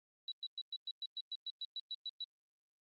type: tone bursts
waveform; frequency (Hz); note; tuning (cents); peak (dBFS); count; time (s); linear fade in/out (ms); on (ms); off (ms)
sine; 3923; B7; -12; -39; 14; 0.28-2.242; 2; 38; 110
effects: Opus 24 kbps